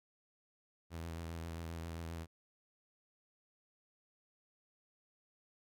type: tone with vibrato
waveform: sawtooth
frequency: 82.9 Hz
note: E2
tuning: 10 cents sharp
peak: -38 dBFS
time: 0.9-2.27 s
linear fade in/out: 50 ms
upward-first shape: triangle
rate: 7.5 Hz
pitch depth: 37 cents each way
effects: none